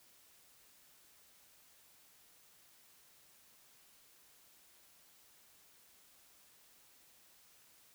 silence, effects white hiss -65 dBFS RMS until 7.94 s

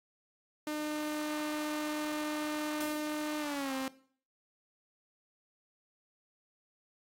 sawtooth tone with pitch glide, 302.5 to 264.9 Hz, D#4 to C4, -49 to +22 cents, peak -30 dBFS, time 0.67-3.88 s, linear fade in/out 2 ms, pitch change -229 cents, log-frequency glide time 3.39-3.74 s
white noise with exponential decay, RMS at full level -41 dBFS, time 2.8-3.45 s, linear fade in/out 5 ms, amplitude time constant 140 ms
effects noise-tail reverb RT60 0.5 s tail -17 dB re dry + AAC 48 kbps

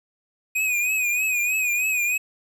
square tone with vibrato, 2489 Hz, D#7, in tune, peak -21 dBFS, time 0.55-2.18 s, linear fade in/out 10 ms, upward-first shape triangle, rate 3.2 Hz, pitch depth 81 cents each way, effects 9-bit

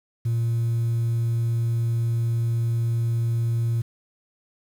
sine tone, 116.2 Hz, A#2, 5 cents flat, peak -18 dBFS, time 0.25-3.82 s, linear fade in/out 10 ms, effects tanh soft clip ceiling -19 dBFS + 8-bit

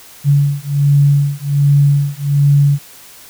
sine beating tone pair, 141.9 / 143.2 Hz, C#3 / D3, +41 / -43 cents, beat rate 1.3 Hz, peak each -12 dBFS, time 0.24-2.79 s, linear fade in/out 50 ms, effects white hiss -39 dBFS RMS until 3.29 s

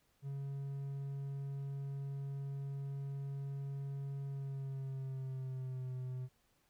triangle tone with pitch glide, 138.59 to 127.82 Hz, C#3 to C3, 0 to -40 cents, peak -37 dBFS, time 0.22-6.29 s, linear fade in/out 50 ms, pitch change -140 cents, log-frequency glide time 4.26-5.94 s, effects pink hiss -75 dBFS RMS until 6.69 s

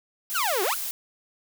blue noise, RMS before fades -31 dBFS, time 0.3-0.91 s, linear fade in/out 0 ms
sawtooth exponential two-way sweep, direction down then up, 1616 to 349.9 to 1616 Hz, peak -20 dBFS, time 0.34-0.75 s, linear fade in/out 20 ms, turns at 0.63 s
effects none

